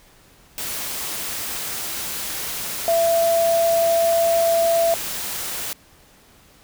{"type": "tone in noise", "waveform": "sine", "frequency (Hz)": 670, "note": "E5", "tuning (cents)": 28, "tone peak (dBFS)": -15, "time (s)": [2.88, 4.94], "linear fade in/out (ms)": 0, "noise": "white", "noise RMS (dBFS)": -28, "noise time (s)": [0.58, 5.73], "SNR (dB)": 10, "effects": ["pink hiss -52 dBFS RMS until 6.63 s"]}